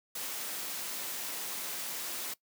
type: noise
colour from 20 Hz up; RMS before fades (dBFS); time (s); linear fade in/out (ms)
white; -38; 0.15-2.34; 5
effects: noise-tail reverb RT60 0.1 s tail -20 dB re dry + high-pass 200 Hz 12 dB/octave